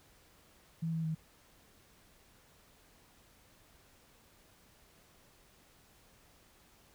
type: tone with pitch steps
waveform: sine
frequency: 163.9 / 162.3 / 158.9 Hz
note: E3 / E3 / D#3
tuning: -10 / -27 / +37 cents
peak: -32 dBFS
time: 0.82-1.15 s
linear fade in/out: 10 ms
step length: 110 ms
effects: pink hiss -64 dBFS RMS until 6.94 s